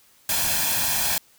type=noise with comb filter; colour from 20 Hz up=white; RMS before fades=-23 dBFS; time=0.29-1.18 s; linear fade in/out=2 ms; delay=1.2 ms; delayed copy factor=+0.65; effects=white hiss -57 dBFS RMS until 1.38 s